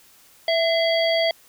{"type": "harmonic tone with a mistuned harmonic", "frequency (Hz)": 659.3, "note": "E5", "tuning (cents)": 0, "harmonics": [1, 3, 5, 7], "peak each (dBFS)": [-19, -26, -26, -28], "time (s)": [0.48, 1.31], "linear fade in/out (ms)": 2, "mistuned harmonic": 3, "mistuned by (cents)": 54, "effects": ["white hiss -53 dBFS RMS until 1.48 s"]}